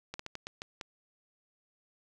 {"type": "slowing click train", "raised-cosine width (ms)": 0.2, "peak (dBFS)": -22, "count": 7, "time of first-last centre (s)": [0.14, 0.812], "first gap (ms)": 54, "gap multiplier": 1.29, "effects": []}